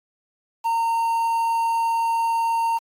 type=tone with quantisation; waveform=triangle; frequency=918 Hz; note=A#5; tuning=27 cents flat; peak=-17 dBFS; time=0.64-2.79 s; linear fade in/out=20 ms; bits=7; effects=AAC 48 kbps